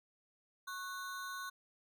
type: ring-modulated tone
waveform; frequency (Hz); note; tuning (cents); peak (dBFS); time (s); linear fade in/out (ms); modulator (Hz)
square; 1290; E6; -38; -39; 0.67-1.5; 10; 194
effects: none